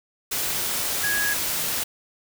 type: tone in noise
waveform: sine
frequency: 1661.2 Hz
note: G#6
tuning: in tune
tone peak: -23 dBFS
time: 1.03-1.34 s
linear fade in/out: 10 ms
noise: white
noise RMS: -26 dBFS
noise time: 0.31-1.84 s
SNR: 0 dB
effects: none